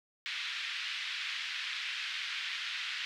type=band-pass noise; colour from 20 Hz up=white; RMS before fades=-38 dBFS; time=0.26-3.05 s; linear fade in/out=0 ms; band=1600 to 3700 Hz; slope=24 dB/octave; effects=none